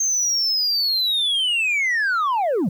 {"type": "linear sweep", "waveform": "sine", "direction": "down", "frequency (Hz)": [6390, 146.83], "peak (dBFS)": -15, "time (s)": [0, 2.69], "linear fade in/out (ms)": 5, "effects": ["tanh soft clip ceiling -17 dBFS", "9-bit"]}